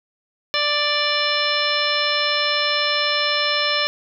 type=harmonic tone; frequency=588 Hz; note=D5; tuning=2 cents sharp; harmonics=1 / 2 / 3 / 4 / 5 / 6 / 7 / 9; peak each=-26 / -26 / -26 / -26 / -26 / -26 / -26 / -26 dBFS; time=0.54-3.87 s; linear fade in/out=0 ms; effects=none